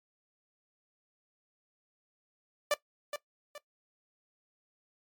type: tone with echo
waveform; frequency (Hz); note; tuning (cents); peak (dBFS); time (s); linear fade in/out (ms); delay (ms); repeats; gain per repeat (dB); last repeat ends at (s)
sawtooth; 587.3; D5; 0; -21; 2.71-2.74; 2; 420; 2; -9; 3.58
effects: noise-tail reverb RT60 0.1 s tail -17 dB re dry + MP3 96 kbps